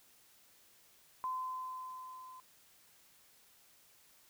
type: tone with level ramp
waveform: sine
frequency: 1026 Hz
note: C6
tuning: 34 cents flat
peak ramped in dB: -34 to -50 dBFS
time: 1.24-2.4 s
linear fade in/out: 0 ms
effects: white hiss -65 dBFS RMS until 4.29 s